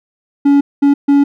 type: tone bursts at uneven times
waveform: triangle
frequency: 282.7 Hz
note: C#4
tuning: 34 cents sharp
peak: -4 dBFS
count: 3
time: 0.45-0.61 / 0.82-0.94 / 1.08-1.24 s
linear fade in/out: 10 ms
effects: none